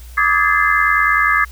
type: tone cluster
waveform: sine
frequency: 1164 / 1254 / 1646 / 1725 / 2070 Hz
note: D6 / D#6 / G#6 / A6 / C7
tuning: -16 / +13 / -16 / -35 / -19 cents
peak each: -18 dBFS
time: 0.17-1.45 s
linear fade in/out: 10 ms
effects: added 60 Hz sine -33 dBFS peak until 1.51 s + white hiss -45 dBFS RMS until 1.51 s